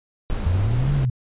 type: noise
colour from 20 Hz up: brown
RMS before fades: -25 dBFS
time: 0.3-1.05 s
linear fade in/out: 0 ms
type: linear two-way sweep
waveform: sine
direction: up then down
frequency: 79.8 to 145.3 to 119.6 Hz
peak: -18 dBFS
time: 0.46-1.1 s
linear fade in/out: 5 ms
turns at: 0.94 s
effects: resampled to 8000 Hz